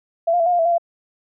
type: tone with pitch steps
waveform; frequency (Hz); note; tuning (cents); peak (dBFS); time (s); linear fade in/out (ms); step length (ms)
sine; 669 / 703 / 667 / 715 / 700 / 659 / 691 / 681; E5 / F5 / E5 / F5 / F5 / E5 / F5 / F5; +25 / +11 / +20 / +41 / +4 / -1 / -19 / -44; -14; 0.27-0.782; 10; 64
effects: none